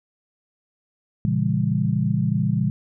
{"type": "chord", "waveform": "sine", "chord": "A# diminished seventh", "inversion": "none", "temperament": "just", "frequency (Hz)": [116.54, 139.85, 167.82, 201.4], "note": ["A#2", "C#3", "E3", "G3"], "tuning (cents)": [0, 16, 31, 47], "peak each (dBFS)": -24, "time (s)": [1.25, 2.7], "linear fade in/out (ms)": 0, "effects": []}